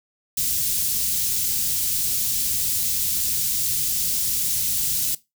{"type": "band-stop noise", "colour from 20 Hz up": "white", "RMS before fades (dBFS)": -23, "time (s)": [0.37, 5.15], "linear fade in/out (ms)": 5, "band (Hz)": [160, 4800], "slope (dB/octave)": 12, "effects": ["noise-tail reverb RT60 0.2 s tail -18 dB re dry"]}